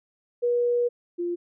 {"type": "tone pair in turn", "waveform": "sine", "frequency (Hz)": [482.2, 348.1], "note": ["B4", "F4"], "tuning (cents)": [-41, -6], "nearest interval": "tritone", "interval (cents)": 565, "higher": "first", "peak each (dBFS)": [-20, -25], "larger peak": "first", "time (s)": [[0.42, 0.89], [1.18, 1.36]], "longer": "first", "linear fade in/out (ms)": 20, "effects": []}